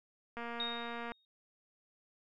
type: click train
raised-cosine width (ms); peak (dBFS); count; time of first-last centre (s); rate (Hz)
0.5; -28; 177; 0.37-1.119; 235
type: tone with exponential decay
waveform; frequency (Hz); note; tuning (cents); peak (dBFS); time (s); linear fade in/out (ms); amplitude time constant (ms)
sine; 3729; A#7; 0; -33; 0.6-1.25; 1; 140
effects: none